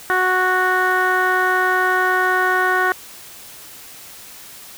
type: tone with low-pass filter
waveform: 15% pulse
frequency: 369 Hz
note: F#4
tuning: 5 cents flat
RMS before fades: -17 dBFS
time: 0.1-2.92 s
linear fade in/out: 0 ms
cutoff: 1700 Hz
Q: 4.5
effects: white hiss -39 dBFS RMS until 4.77 s